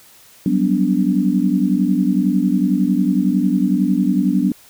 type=chord; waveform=sine; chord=G major seventh; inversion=third; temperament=equal with one note detuned; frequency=185 / 196 / 246.9 / 289.5 Hz; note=F#3 / G3 / B3 / D4; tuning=0 / 0 / 0 / -25 cents; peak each=-19 dBFS; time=0.46-4.52 s; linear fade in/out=2 ms; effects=white hiss -47 dBFS RMS until 4.69 s